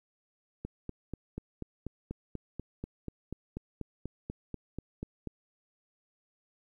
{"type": "click train", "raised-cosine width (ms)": 3, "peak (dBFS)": -24, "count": 20, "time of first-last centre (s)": [0.65, 5.273], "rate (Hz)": 4.11, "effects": ["11-bit"]}